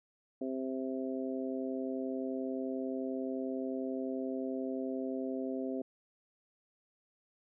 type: harmonic tone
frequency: 131.4 Hz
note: C3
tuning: 8 cents sharp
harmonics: 2 / 3 / 4 / 5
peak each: -36 / -40 / -42 / -44 dBFS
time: 0.41-5.82 s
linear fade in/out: 5 ms
effects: none